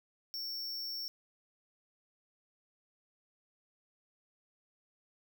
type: tone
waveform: square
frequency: 5460 Hz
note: F8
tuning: 40 cents flat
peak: -38 dBFS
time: 0.34-1.08 s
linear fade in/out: 0 ms
effects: none